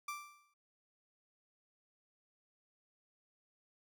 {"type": "tone with exponential decay", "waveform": "30% pulse", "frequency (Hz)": 1174.7, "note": "D6", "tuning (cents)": 0, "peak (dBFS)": -35, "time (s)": [0.08, 0.54], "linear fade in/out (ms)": 5, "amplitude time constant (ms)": 98, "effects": []}